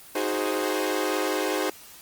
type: chord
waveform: sawtooth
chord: Ab dominant seventh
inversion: second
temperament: equal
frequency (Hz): 311.1 / 370 / 415.3 / 523.3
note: Eb4 / Gb4 / Ab4 / C5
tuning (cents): 0 / 0 / 0 / 0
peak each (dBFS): -26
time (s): 0.15-1.7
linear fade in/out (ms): 5
effects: white hiss -47 dBFS RMS until 2.01 s + Opus 24 kbps

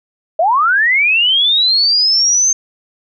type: linear sweep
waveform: sine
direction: up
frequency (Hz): 612 to 6350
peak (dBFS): -9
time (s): 0.39-2.53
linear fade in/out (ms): 5
effects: none

